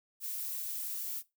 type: noise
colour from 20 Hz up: violet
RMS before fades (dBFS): -38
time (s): 0.2-1.23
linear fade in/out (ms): 50
effects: noise-tail reverb RT60 0.2 s tail -18 dB re dry